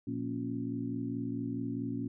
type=harmonic tone with a mistuned harmonic; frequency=58.27 Hz; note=A#1; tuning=in tune; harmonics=2 / 3 / 4 / 5 / 6; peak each=-40 / -46 / -38 / -36 / -46 dBFS; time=0.07-2.08 s; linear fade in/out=5 ms; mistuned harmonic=5; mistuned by=-83 cents; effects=none